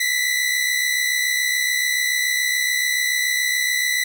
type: tone pair together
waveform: sawtooth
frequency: 1954 / 2021 Hz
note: B6 / B6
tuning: -19 / +39 cents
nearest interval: minor second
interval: 58 cents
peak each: -18 dBFS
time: 0-4.04 s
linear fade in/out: 5 ms
effects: none